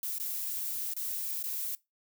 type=noise with dropouts; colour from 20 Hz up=violet; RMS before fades=-35 dBFS; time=0.03-1.75 s; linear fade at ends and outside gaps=1 ms; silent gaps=0.183-0.199 / 0.936-0.965 / 1.427-1.439 s; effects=noise-tail reverb RT60 0.2 s tail -21 dB re dry